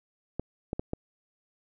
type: clicks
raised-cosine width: 2 ms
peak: -17 dBFS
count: 4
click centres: 0.396 / 0.731 / 0.795 / 0.934 s
effects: none